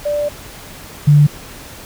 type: tone pair in turn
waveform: sine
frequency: 587.3 / 146.82 Hz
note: D5 / D3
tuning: 0 / 0 cents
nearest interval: 2 octaves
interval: 2400 cents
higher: first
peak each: -15 / -5 dBFS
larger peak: second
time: 0.05-0.29 / 1.07-1.27 s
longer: first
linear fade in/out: 10 ms
effects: pink hiss -35 dBFS RMS until 1.85 s